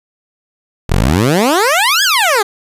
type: exponential two-way sweep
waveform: 15% pulse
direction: up then down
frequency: 36.71 to 1717 to 386.1 Hz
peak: -3 dBFS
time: 0.89-2.43 s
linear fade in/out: 10 ms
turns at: 2.03 s
effects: resampled to 32000 Hz